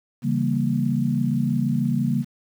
sine chord, C# diminished seventh, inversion none, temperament equal, 138.59 / 164.81 / 196 / 233.1 Hz, C#3 / E3 / G3 / Bb3, 0 / 0 / 0 / 0 cents, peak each -24 / -28 / -26 / -23 dBFS, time 0.22-2.25 s, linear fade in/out 50 ms, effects 8-bit

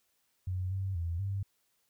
sine tone with pitch steps, 92.1 / 96.1 / 84.5 / 98.4 Hz, F#2 / G2 / E2 / G2, -7 / -34 / +43 / +7 cents, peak -31 dBFS, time 0.47-1.43 s, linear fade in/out 5 ms, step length 240 ms, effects white hiss -75 dBFS RMS until 1.89 s

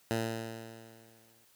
10% pulse tone with exponential decay, 113.4 Hz, A#2, 47 cents flat, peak -20 dBFS, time 0.11-1.45 s, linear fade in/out 0 ms, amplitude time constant 290 ms, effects white hiss -65 dBFS RMS until 1.55 s + high-pass 60 Hz 12 dB/octave

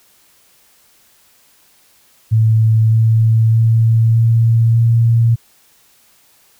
sine tone with pitch steps, 111 / 112.16 / 113.33 / 114.52 / 115.71 Hz, A2 / A2 / A#2 / A#2 / A#2, +16 / +34 / -48 / -30 / -12 cents, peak -8 dBFS, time 2.31-5.36 s, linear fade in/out 20 ms, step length 610 ms, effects white hiss -52 dBFS RMS until 6.59 s

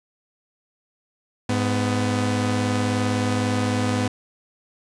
sawtooth tone pair together, 103.83 / 249.9 Hz, G#2 / B3, 0 / +21 cents, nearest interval octave + minor third, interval 1521 cents, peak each -19 dBFS, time 1.49-4.08 s, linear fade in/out 5 ms, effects resampled to 22050 Hz

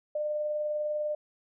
sine tone with tremolo, 601 Hz, D5, 40 cents sharp, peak -27 dBFS, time 0.15-1.15 s, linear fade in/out 5 ms, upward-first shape sine, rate 20 Hz, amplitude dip 25%, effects none

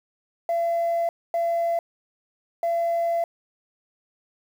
sine tone bursts at uneven times, 678 Hz, E5, 49 cents sharp, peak -19 dBFS, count 3, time 0.49-1.09 / 1.34-1.79 / 2.63-3.24 s, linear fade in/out 2 ms, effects tanh soft clip ceiling -18 dBFS + 8-bit

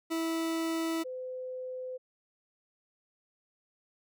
40% pulse / sine tone pair in turn, 327.2 / 510.2 Hz, E4 / C5, -13 / -44 cents, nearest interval minor sixth, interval 769 cents, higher second, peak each -29 / -36 dBFS, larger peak first, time 0.1-1.04 / 1.04-1.98 s, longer neither, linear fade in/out 20 ms, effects none

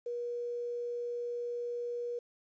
sine tone with quantisation, 480 Hz, B4, 49 cents flat, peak -34 dBFS, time 0.06-2.19 s, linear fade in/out 5 ms, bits 10, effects resampled to 16000 Hz

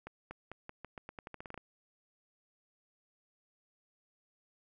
accelerating click train, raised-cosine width 0.5 ms, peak -29 dBFS, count 15, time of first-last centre 0.07-1.577 s, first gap 240 ms, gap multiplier 0.86, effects none

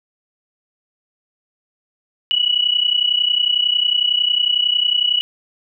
sine tone pair together, 2922 / 2953 Hz, F#7 / F#7, -22 / -4 cents, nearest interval unison, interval 18 cents, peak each -17 dBFS, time 2.31-5.21 s, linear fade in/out 0 ms, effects none

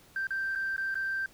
sine tone with dropouts, 1568 Hz, G6, in tune, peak -28 dBFS, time 0.16-1.26 s, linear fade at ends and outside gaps 2 ms, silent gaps 0.27-0.306 / 0.552-0.557 / 0.764-0.779 / 0.944-0.954 s, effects tanh soft clip ceiling -25 dBFS + pink hiss -58 dBFS RMS until 1.33 s

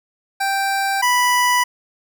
25% pulse tone pair in turn, 784 / 985.6 Hz, G5 / B5, 0 / -4 cents, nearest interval major third, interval 396 cents, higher second, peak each -14 / -10 dBFS, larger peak second, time 0.4-1.02 / 1.02-1.64 s, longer neither, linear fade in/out 10 ms, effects none

